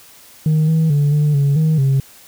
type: tone with pitch steps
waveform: sine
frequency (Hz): 155.5 / 160.3 / 144.8 / 148.9 / 141 / 157.5 / 135.6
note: D#3 / E3 / D3 / D3 / C#3 / D#3 / C#3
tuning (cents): -1 / -48 / -24 / +24 / +30 / +21 / -38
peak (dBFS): -9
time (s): 0.46-2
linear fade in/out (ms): 2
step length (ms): 220
effects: tanh soft clip ceiling -10 dBFS + white hiss -44 dBFS RMS until 2.27 s